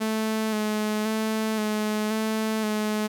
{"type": "tone with vibrato", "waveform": "sawtooth", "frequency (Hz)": 216.1, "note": "A3", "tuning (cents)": -31, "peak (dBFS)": -20, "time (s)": [0, 3.08], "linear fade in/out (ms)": 20, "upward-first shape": "square", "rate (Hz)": 0.95, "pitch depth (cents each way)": 23, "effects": []}